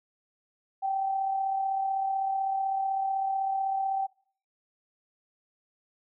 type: tone with amplitude modulation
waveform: sine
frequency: 776 Hz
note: G5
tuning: 18 cents flat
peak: -24 dBFS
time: 0.82-4.07 s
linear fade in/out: 20 ms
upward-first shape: sine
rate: 35.9 Hz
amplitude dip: 40%
effects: noise-tail reverb RT60 0.5 s tail -22 dB re dry